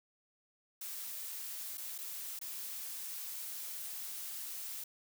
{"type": "noise with dropouts", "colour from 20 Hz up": "blue", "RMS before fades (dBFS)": -43, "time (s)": [0.81, 4.84], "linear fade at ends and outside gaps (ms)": 5, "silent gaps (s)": [[1.774, 1.779], [1.981, 1.985], [2.391, 2.413]], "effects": []}